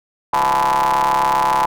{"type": "ring-modulated tone", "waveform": "40% pulse", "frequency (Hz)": 67.6, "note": "C#2", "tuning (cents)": -43, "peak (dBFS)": -10, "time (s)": [0.33, 1.66], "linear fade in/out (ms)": 5, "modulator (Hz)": 932, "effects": []}